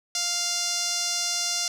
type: tone with band-pass filter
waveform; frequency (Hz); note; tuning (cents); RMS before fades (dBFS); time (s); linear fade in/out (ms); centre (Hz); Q
sawtooth; 699; F5; +1; -27; 0.15-1.68; 2; 5700; 3.1
effects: none